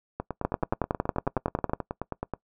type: two click trains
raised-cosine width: 1 ms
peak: -10 / -16 dBFS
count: 15 / 21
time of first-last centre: 0.45-1.734 / 0.2-2.337 s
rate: 10.9 / 9.36 Hz
effects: noise-tail reverb RT60 0.1 s tail -22 dB re dry